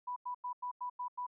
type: tone bursts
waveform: sine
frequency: 987.8 Hz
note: B5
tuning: in tune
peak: -36 dBFS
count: 7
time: 0.07-1.267 s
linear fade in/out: 10 ms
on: 93 ms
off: 91 ms
effects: none